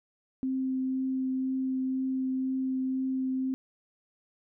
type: tone with vibrato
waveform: sine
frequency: 261.6 Hz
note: C4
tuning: in tune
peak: -27 dBFS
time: 0.43-3.54 s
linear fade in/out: 0 ms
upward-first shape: triangle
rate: 2 Hz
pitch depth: 9 cents each way
effects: none